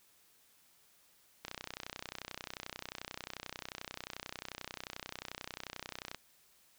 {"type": "click train", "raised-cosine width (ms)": 0.2, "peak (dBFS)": -23, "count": 148, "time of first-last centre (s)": [1.45, 6.146], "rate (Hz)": 31.3, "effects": ["white hiss -67 dBFS RMS until 6.78 s"]}